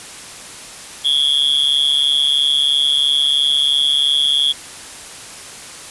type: tone with amplitude modulation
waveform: triangle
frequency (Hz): 3340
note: G#7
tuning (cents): +9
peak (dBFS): -7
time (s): 1.04-4.53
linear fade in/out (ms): 20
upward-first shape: sine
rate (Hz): 143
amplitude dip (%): 95
effects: white hiss -34 dBFS RMS until 5.9 s + resampled to 24000 Hz